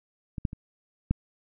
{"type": "clicks", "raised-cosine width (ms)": 5, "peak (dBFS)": [-21, -13, -25, -11], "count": 4, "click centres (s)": [0.382, 0.452, 0.531, 1.11], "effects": []}